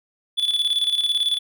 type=tone with tremolo; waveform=triangle; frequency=3453 Hz; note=A7; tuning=33 cents flat; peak=-15 dBFS; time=0.37-1.39 s; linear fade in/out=20 ms; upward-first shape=square; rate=18 Hz; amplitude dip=60%; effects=none